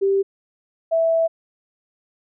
sine tone pair in turn, 392 / 657 Hz, G4 / E5, 0 / -6 cents, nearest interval major sixth, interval 894 cents, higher second, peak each -15 dBFS, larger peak neither, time 0.01-0.23 / 0.91-1.28 s, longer second, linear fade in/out 20 ms, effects none

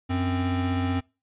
square tone pair together, 92.5 / 261.6 Hz, F#2 / C4, 0 / 0 cents, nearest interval octave + tritone, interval 1800 cents, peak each -27 dBFS, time 0.09-1.01 s, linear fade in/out 20 ms, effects noise-tail reverb RT60 0.3 s tail -24 dB re dry + resampled to 8000 Hz

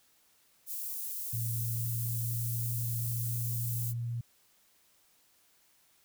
white high-pass noise, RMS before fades -38 dBFS, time 0.66-3.94 s, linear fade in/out 50 ms, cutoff 11000 Hz, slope 12 dB/octave
sine tone with pitch glide, 116.1 to 118.27 Hz, A#2 to A#2, -7 to +25 cents, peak -32 dBFS, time 1.33-4.21 s, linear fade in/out 5 ms, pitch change +32 cents, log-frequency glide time 1.54-4.07 s
effects white hiss -67 dBFS RMS until 6.04 s

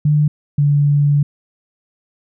sine tone pair in turn, 149.3 / 144.55 Hz, D3 / D3, +29 / -27 cents, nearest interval minor second, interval 56 cents, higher first, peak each -10 dBFS, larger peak neither, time 0.05-0.28 / 0.58-1.23 s, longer second, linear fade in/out 5 ms, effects none

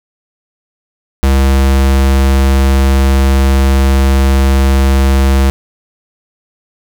square tone, 67.5 Hz, C#2, 45 cents flat, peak -7 dBFS, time 1.23-5.5 s, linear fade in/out 0 ms, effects none

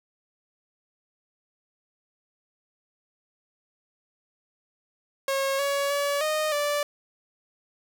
sawtooth tone with pitch steps, 544 / 562 / 570 / 617 / 584 Hz, C#5 / C#5 / C#5 / D#5 / D5, -33 / +24 / +48 / -15 / -10 cents, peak -20 dBFS, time 5.28-6.83 s, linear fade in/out 2 ms, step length 310 ms, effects none

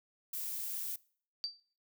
violet noise, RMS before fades -39 dBFS, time 0.33-0.96 s, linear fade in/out 5 ms
sine tone with exponential decay, 4652 Hz, D8, 17 cents flat, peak -30 dBFS, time 1.44-1.6 s, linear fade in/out 0 ms, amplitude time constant 33 ms
effects noise-tail reverb RT60 0.5 s tail -23 dB re dry

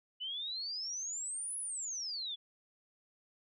sine exponential two-way sweep, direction up then down, 2947 to 10548 to 3369 Hz, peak -37 dBFS, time 0.2-2.36 s, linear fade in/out 20 ms, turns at 1.58 s, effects none

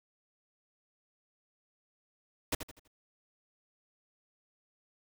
pink noise with echo, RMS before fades -31 dBFS, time 2.52-2.55 s, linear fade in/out 5 ms, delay 82 ms, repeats 4, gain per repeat -9 dB, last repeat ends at 2.878 s, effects none

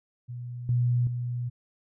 sine tone with level steps, 121.9 Hz, B2, 22 cents flat, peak -34 / -21 / -28 dBFS, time 0.28-1.5 s, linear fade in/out 20 ms, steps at 0.69 / 1.07 s, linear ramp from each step 2 ms, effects none

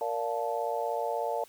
sine chord, Bb major seventh, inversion none, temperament just, 466.2 / 582.7 / 699.2 / 874.1 Hz, Bb4 / D5 / F5 / A5, 0 / -14 / +2 / -12 cents, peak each -34 dBFS, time 0.01-1.44 s, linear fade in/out 2 ms, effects white hiss -57 dBFS RMS until 1.48 s

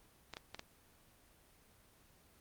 clicks, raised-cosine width 0.2 ms, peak -26 dBFS, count 4, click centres 0.337 / 0.369 / 0.546 / 0.594 s, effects pink hiss -66 dBFS RMS until 2.4 s + Opus 24 kbps

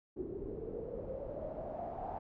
pink noise with low-pass filter sweep, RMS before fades -42 dBFS, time 0.16-2.19 s, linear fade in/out 10 ms, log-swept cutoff 360 to 800 Hz, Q 7.8, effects none

